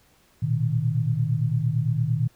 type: tone cluster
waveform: sine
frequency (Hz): 114.6 / 123.4 / 155.3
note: A#2 / B2 / D#3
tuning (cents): -29 / -1 / -3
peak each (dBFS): -25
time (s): 0.42-2.28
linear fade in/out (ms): 10
effects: pink hiss -60 dBFS RMS until 2.35 s